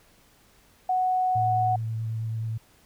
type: tone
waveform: sine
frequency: 740 Hz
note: F#5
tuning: in tune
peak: -21 dBFS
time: 0.89-1.76 s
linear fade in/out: 5 ms
type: tone with vibrato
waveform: sine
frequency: 111.9 Hz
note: A2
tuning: 30 cents sharp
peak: -27 dBFS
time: 1.35-2.58 s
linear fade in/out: 10 ms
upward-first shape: sine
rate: 9.3 Hz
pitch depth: 12 cents each way
effects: pink hiss -59 dBFS RMS until 2.85 s